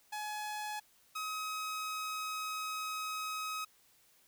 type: tone pair in turn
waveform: sawtooth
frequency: 845 / 1269.3 Hz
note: G#5 / D#6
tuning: +30 / +34 cents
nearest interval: perfect fifth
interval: 704 cents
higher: second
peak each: -34 / -33 dBFS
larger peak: second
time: 0.12-0.8 / 1.15-3.65 s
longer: second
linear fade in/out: 10 ms
effects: white hiss -67 dBFS RMS until 4.27 s